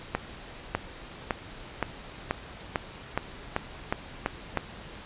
accelerating click train, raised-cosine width 0.5 ms, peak -10 dBFS, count 11, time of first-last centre 0.15-4.573 s, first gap 600 ms, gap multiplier 0.93, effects pink hiss -44 dBFS RMS until 5.05 s + resampled to 8000 Hz

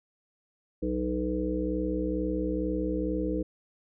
harmonic tone, 62.2 Hz, B1, 13 cents sharp, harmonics 1 / 3 / 5 / 7 / 8, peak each -34 / -35 / -30 / -36 / -34 dBFS, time 0.82-3.43 s, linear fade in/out 10 ms, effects none

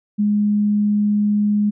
sine tone, 207.7 Hz, G#3, in tune, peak -14 dBFS, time 0.18-1.71 s, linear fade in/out 20 ms, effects none

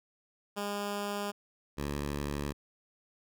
10% pulse tone pair in turn, 203.8 / 72.05 Hz, G#3 / D2, -32 / -33 cents, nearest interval octave + tritone, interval 1801 cents, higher first, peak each -25 dBFS, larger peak neither, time 0.56-1.32 / 1.77-2.53 s, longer neither, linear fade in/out 20 ms, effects none

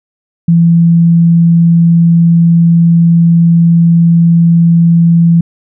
sine tone, 168.3 Hz, E3, 36 cents sharp, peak -3 dBFS, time 0.48-5.41 s, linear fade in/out 5 ms, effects none

